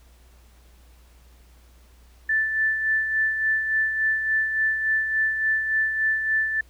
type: tone with tremolo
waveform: sine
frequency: 1760 Hz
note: A6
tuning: in tune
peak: -18 dBFS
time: 2.29-6.61 s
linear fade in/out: 5 ms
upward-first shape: sine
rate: 3.5 Hz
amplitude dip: 50%
effects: added 60 Hz sine -50 dBFS peak until 6.69 s + pink hiss -59 dBFS RMS until 6.69 s